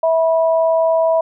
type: tone pair together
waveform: sine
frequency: 652.1 / 976 Hz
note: E5 / B5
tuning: -19 / -21 cents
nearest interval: perfect fifth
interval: 698 cents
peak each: -12 / -21 dBFS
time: 0.03-1.21 s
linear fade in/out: 5 ms
effects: none

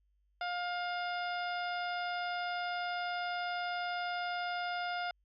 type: harmonic tone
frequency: 708 Hz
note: F5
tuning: 23 cents sharp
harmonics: 1 / 2 / 3 / 4 / 5 / 6 / 7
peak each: -36 / -39 / -46 / -48 / -48 / -59 / -50 dBFS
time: 0.41-5.11 s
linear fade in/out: 2 ms
effects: added 50 Hz sine -70 dBFS peak until 5.24 s

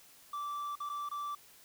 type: tone with dropouts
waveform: triangle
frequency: 1166 Hz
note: D6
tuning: 13 cents flat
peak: -34 dBFS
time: 0.33-1.35 s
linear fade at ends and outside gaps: 5 ms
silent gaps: 0.755-0.802 / 0.892-0.897 / 1.09-1.113 s
effects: white hiss -59 dBFS RMS until 1.64 s

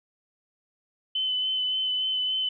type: tone with vibrato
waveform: sine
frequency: 3034 Hz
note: F#7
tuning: 43 cents sharp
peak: -24 dBFS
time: 1.15-2.49 s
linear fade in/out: 5 ms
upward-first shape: sine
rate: 3.5 Hz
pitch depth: 16 cents each way
effects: none

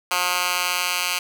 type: tone with high-pass filter sweep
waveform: 10% pulse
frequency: 179.1 Hz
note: F3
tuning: 44 cents sharp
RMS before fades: -23 dBFS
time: 0.11-1.19 s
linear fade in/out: 5 ms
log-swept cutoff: 1300 to 2100 Hz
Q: 1
effects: none

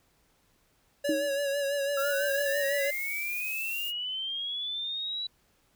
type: tone with vibrato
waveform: square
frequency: 563 Hz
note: C#5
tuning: 27 cents sharp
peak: -28 dBFS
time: 1.04-2.91 s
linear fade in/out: 10 ms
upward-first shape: sine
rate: 6 Hz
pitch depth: 40 cents each way
type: tone with exponential decay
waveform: sine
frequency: 311.1 Hz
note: D#4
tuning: in tune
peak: -23 dBFS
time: 1.09-1.41 s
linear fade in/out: 2 ms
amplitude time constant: 68 ms
type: noise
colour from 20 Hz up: violet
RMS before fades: -39 dBFS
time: 1.95-3.93 s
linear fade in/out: 50 ms
type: linear sweep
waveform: sine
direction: up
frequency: 1340 to 3949 Hz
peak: -31 dBFS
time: 1.97-5.27 s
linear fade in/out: 5 ms
effects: pink hiss -68 dBFS RMS until 5.75 s

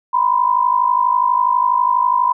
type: tone pair together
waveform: sine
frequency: 970 / 1022.2 Hz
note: B5 / C6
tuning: -31 / -41 cents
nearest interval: minor second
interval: 90 cents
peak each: -15 dBFS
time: 0.13-2.33 s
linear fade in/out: 10 ms
effects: none

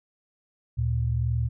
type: tone pair together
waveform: sine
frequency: 74.41 / 116.54 Hz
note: D2 / A#2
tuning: +23 / 0 cents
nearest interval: minor sixth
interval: 777 cents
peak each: -27 / -24 dBFS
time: 0.77-1.49 s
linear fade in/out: 20 ms
effects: none

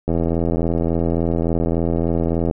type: click train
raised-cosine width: 2 ms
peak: -7 dBFS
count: 204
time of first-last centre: 0.08-2.511 s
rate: 83.5 Hz
effects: none

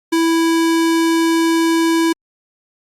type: tone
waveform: square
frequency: 329.6 Hz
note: E4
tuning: in tune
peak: -13 dBFS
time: 0.12-2.13 s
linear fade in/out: 10 ms
effects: low-pass 12000 Hz 12 dB/octave + Opus 48 kbps

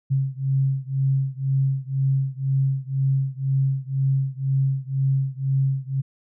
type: beating tone pair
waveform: sine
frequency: 134.3 / 136.3 Hz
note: C3 / C#3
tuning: +46 / -29 cents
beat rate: 2 Hz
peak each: -22 / -23 dBFS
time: 0.1-6.02 s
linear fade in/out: 20 ms
effects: none

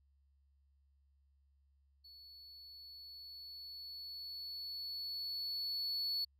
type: tone with level ramp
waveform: triangle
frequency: 4419 Hz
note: C#8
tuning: 6 cents flat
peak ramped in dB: -54 to -33 dBFS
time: 2.04-6.25 s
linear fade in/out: 10 ms
effects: added 69 Hz sine -69 dBFS peak until 6.39 s

